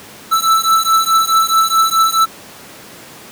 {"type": "beating tone pair", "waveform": "square", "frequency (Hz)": [1318.5, 1323.2], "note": ["E6", "E6"], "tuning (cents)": [0, 6], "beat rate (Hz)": 4.7, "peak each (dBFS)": -14, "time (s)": [0.31, 2.26], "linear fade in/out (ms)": 20, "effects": ["pink hiss -36 dBFS RMS until 3.31 s", "high-pass 150 Hz 12 dB/octave"]}